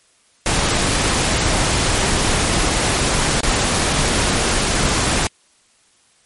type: noise with dropouts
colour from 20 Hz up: pink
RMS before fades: -17 dBFS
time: 0.46-5.27 s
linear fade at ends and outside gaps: 1 ms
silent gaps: 3.407-3.432 s
effects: white hiss -56 dBFS RMS until 6.25 s + MP3 48 kbps